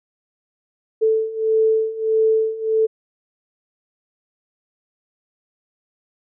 sine beating tone pair, 440 / 441.6 Hz, A4 / A4, 0 / +6 cents, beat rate 1.6 Hz, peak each -20 / -17 dBFS, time 1.01-2.87 s, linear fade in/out 20 ms, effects none

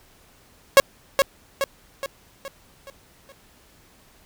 sawtooth tone with echo, 549 Hz, C#5, 17 cents flat, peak -4 dBFS, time 0.77-0.8 s, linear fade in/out 0 ms, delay 420 ms, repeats 6, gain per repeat -6 dB, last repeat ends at 3.32 s, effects pink hiss -55 dBFS RMS until 4.25 s

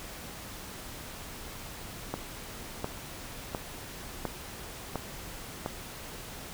click train, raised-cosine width 1 ms, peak -17 dBFS, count 6, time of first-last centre 2.14-5.661 s, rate 1.42 Hz, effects pink hiss -43 dBFS RMS until 6.53 s

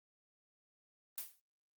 blue noise with exponential decay, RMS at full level -38 dBFS, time 1.18-1.4 s, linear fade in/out 0 ms, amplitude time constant 47 ms, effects noise-tail reverb RT60 0.1 s tail -24 dB re dry + Opus 32 kbps

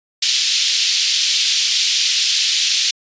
pink band-pass noise, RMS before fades -17 dBFS, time 0.22-2.91 s, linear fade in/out 5 ms, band 3100 to 6000 Hz, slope 24 dB/octave, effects resampled to 16000 Hz

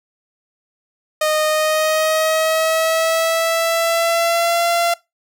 sawtooth tone with pitch glide, 617 to 684.6 Hz, D#5 to F5, -15 to -35 cents, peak -11 dBFS, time 1.21-4.94 s, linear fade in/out 5 ms, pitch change +180 cents, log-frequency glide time 1.47-4.67 s, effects noise-tail reverb RT60 0.2 s tail -21 dB re dry

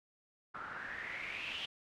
white noise with low-pass filter sweep, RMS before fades -43 dBFS, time 0.54-1.66 s, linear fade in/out 10 ms, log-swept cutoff 1300 to 3100 Hz, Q 6.3, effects none

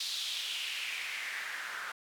white noise with band-pass filter sweep, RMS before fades -38 dBFS, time 0-1.92 s, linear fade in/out 5 ms, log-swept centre 4100 to 1400 Hz, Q 3.4, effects none

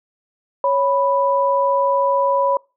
sine tone pair together, 554.4 / 987.8 Hz, C#5 / B5, 0 / 0 cents, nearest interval minor seventh, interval 1000 cents, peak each -17 dBFS, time 0.64-2.57 s, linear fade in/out 2 ms, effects noise-tail reverb RT60 0.3 s tail -25 dB re dry

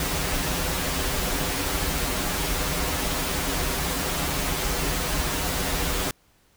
pink noise with comb filter, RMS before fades -26 dBFS, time 0-6.11 s, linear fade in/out 2 ms, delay 9 ms, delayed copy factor -0.95, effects pink hiss -62 dBFS RMS until 6.56 s

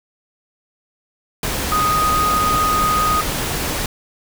sine tone in noise, 1244.5 Hz, D#6, in tune, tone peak -15 dBFS, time 1.72-3.21 s, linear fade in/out 2 ms, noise pink, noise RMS -22 dBFS, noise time 1.43-3.86 s, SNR +4 dB, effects none

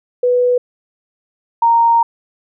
sine tone pair in turn, 493.4 / 928.2 Hz, B4 / A#5, -2 / -8 cents, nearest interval major seventh, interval 1094 cents, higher second, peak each -10 / -8 dBFS, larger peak second, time 0.23-0.58 / 1.62-2.03 s, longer second, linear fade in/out 5 ms, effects none

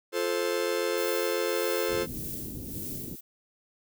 45% pulse chord, F major, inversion none, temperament just, 349.2 / 436.5 / 523.8 Hz, F4 / A4 / C5, 0 / -14 / +2 cents, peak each -32 / -30 / -31 dBFS, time 0.12-2.07 s, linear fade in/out 50 ms
violet noise with tremolo, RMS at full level -37 dBFS, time 0.97-3.21 s, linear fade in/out 10 ms, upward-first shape sine, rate 1.7 Hz, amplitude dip 60%
white low-pass noise, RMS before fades -40 dBFS, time 1.88-3.16 s, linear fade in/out 10 ms, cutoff 330 Hz, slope 24 dB/octave
effects none

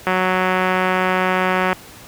click train, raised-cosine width 0.5 ms, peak -3 dBFS, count 308, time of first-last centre 0.07-1.729 s, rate 185 Hz, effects pink hiss -40 dBFS RMS until 2.07 s + high-pass 60 Hz 12 dB/octave

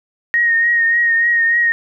sine tone with vibrato, 1864.7 Hz, A#6, in tune, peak -11 dBFS, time 0.34-1.72 s, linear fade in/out 0 ms, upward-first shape triangle, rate 3.4 Hz, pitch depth 36 cents each way, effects none

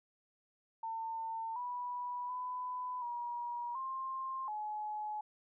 sine tone with pitch steps, 901 / 981 / 1000 / 957 / 1057 / 848 Hz, A5 / B5 / B5 / A#5 / C6 / G#5, +41 / -12 / +21 / +45 / +17 / +36 cents, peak -37 dBFS, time 0.83-5.21 s, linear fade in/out 5 ms, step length 730 ms, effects none

